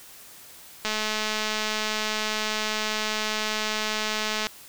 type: click train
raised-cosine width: 0.2 ms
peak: -10 dBFS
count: 779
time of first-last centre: 0.85-4.469 s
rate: 215 Hz
effects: white hiss -47 dBFS RMS until 4.68 s